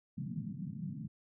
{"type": "band-pass noise", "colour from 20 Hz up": "white", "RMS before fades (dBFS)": -41, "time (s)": [0.17, 1.08], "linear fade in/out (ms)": 10, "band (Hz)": [120, 220], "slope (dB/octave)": 48, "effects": []}